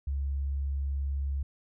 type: tone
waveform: sine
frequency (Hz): 69.3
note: C#2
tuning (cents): 0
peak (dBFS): -28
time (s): 0.07-1.43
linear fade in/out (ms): 5
effects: none